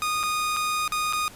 sawtooth tone with dropouts, 1233 Hz, D#6, 16 cents flat, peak -20 dBFS, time 0.02-1.28 s, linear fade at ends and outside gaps 0 ms, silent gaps 0.231-0.235 / 0.564-0.568 / 0.878-0.921 / 1.126-1.133 s, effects pink hiss -46 dBFS RMS until 1.35 s + resampled to 32000 Hz

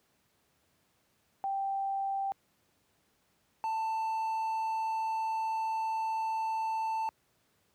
sine / triangle tone pair in turn, 784 / 887.7 Hz, G5 / A5, 0 / +15 cents, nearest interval major second, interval 215 cents, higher second, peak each -30 / -28 dBFS, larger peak second, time 1.44-2.32 / 3.64-7.09 s, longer second, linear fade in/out 0 ms, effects pink hiss -72 dBFS RMS until 7.74 s + high-pass 80 Hz 12 dB/octave

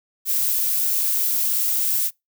violet noise, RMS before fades -21 dBFS, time 0.25-2.11 s, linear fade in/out 50 ms, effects noise-tail reverb RT60 0.2 s tail -26 dB re dry

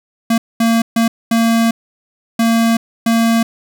square tone bursts at uneven times, 228.7 Hz, A#3, 33 cents flat, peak -11 dBFS, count 6, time 0.3-0.38 / 0.6-0.82 / 0.96-1.08 / 1.31-1.71 / 2.39-2.77 / 3.06-3.43 s, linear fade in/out 5 ms, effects none

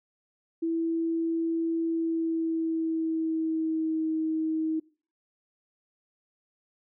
sine tone with pitch glide, 329.6 to 317.3 Hz, E4 to D#4, 0 to +34 cents, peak -25 dBFS, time 0.62-4.8 s, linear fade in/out 10 ms, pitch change -66 cents, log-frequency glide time 1.85-4.11 s, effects noise-tail reverb RT60 0.4 s tail -22 dB re dry

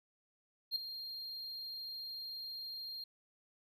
triangle tone with ADSR envelope, 4209 Hz, C8, 9 cents sharp, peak -29 dBFS, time 0.71-3.04 s, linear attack 47 ms, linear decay 7 ms, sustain -12 dB, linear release 4 ms, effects none

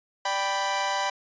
sawtooth chord, G major, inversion second, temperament equal, 587.3 / 784 / 987.8 Hz, D5 / G5 / B5, 0 / 0 / 0 cents, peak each -29 / -25 / -24 dBFS, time 0.25-1.1 s, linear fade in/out 5 ms, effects resampled to 16000 Hz

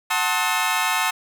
20% pulse chord, F# diminished seventh, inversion none, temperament just, 740 / 888 / 1065.6 / 1278.7 Hz, F#5 / A5 / C6 / Eb6, 0 / +16 / +31 / +47 cents, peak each -22 / -19 / -21 / -20 dBFS, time 0.1-1.11 s, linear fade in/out 10 ms, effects none

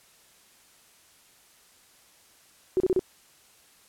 sine tone bursts, 371.7 Hz, F#4, 8 cents sharp, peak -19 dBFS, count 4, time 2.77-2.993 s, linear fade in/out 0 ms, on 31 ms, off 33 ms, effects white hiss -58 dBFS RMS until 3.88 s + low-pass 12000 Hz 12 dB/octave

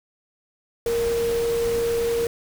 sine tone in noise, 466.2 Hz, A#4, in tune, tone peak -20 dBFS, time 0.86-2.27 s, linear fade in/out 2 ms, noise pink, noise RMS -33 dBFS, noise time 0.86-2.27 s, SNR +10 dB, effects none

